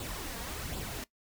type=noise with flanger; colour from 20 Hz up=pink; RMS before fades=-39 dBFS; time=0-1.04 s; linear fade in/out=2 ms; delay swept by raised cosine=0.24 to 4.34 ms; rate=1.3 Hz; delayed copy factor=+0.55; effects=noise-tail reverb RT60 0.1 s tail -19 dB re dry